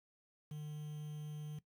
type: tone with quantisation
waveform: triangle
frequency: 150.7 Hz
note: D3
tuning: 45 cents sharp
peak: -40 dBFS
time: 0.51-1.59 s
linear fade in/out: 5 ms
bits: 10
effects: noise-tail reverb RT60 0.1 s tail -17 dB re dry